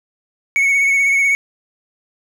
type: tone with vibrato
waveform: triangle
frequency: 2217 Hz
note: C#7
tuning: in tune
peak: -10 dBFS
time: 0.56-1.35 s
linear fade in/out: 0 ms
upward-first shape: triangle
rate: 16 Hz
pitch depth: 32 cents each way
effects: none